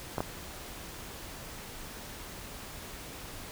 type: clicks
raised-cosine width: 1 ms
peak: -16 dBFS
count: 2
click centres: 0.182 / 0.205 s
effects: pink hiss -44 dBFS RMS until 3.51 s